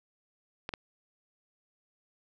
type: clicks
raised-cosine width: 0.3 ms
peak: -19 dBFS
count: 2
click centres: 0.691 / 0.738 s
effects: none